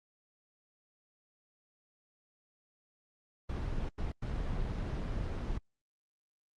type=noise bursts at uneven times; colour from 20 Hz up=brown; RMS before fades=-35 dBFS; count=3; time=3.49-3.89 / 3.98-4.12 / 4.22-5.58 s; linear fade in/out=5 ms; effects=low-pass 5000 Hz 12 dB/octave + Opus 24 kbps